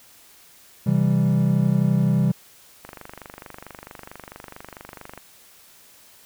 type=chord; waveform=triangle; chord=C major; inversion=none; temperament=equal with one note detuned; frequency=132.49 / 164.81 / 196 Hz; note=C3 / E3 / G3; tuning=+22 / 0 / 0 cents; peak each=-19 dBFS; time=0.86-2.32 s; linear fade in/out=10 ms
type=click train; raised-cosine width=0.5 ms; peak=-22 dBFS; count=58; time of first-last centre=2.85-5.177 s; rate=24.5 Hz
effects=white hiss -51 dBFS RMS until 6.25 s